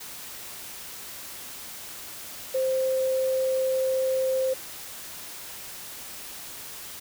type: tone in noise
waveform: sine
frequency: 523.3 Hz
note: C5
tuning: in tune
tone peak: -22 dBFS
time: 2.54-4.54 s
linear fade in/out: 10 ms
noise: white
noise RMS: -40 dBFS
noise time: 0-7 s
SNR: +15 dB
effects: none